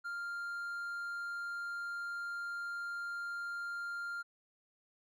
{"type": "tone", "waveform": "triangle", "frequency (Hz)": 1396.9, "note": "F6", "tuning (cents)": 0, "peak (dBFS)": -36, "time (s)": [0.04, 4.23], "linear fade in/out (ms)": 20, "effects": []}